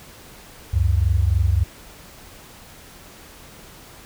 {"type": "tone pair together", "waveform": "sine", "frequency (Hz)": [70.3, 93.84], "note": ["C#2", "F#2"], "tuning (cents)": [25, 25], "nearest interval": "perfect fourth", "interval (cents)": 500, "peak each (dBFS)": -18, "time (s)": [0.73, 1.64], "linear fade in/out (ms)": 10, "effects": ["pink hiss -44 dBFS RMS until 4.05 s"]}